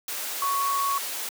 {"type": "tone in noise", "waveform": "sine", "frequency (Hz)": 1111, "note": "C#6", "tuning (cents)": 4, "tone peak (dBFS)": -23, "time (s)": [0.42, 0.98], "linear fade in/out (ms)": 2, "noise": "white", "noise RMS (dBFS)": -32, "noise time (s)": [0.08, 1.29], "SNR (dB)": 6, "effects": ["high-pass 400 Hz 12 dB/octave"]}